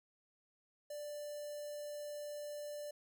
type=tone with notch filter; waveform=square; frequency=589 Hz; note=D5; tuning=5 cents sharp; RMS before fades=-45 dBFS; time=0.9-2.91 s; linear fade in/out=5 ms; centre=2200 Hz; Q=0.55; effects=none